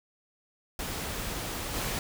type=noise with level steps; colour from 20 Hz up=pink; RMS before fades=-35 / -32 dBFS; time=0.79-1.99 s; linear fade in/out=2 ms; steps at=1.74 s; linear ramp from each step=2 ms; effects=none